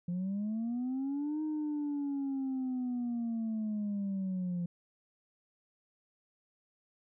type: linear two-way sweep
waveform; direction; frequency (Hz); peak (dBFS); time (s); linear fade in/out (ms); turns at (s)
sine; up then down; 172.2 to 310.5 to 172.2; -30; 0.08-4.66; 5; 1.42
effects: tanh soft clip ceiling -30 dBFS